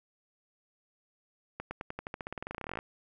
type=accelerating click train; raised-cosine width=0.5 ms; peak=-22 dBFS; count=25; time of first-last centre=1.6-2.789 s; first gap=110 ms; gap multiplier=0.92; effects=none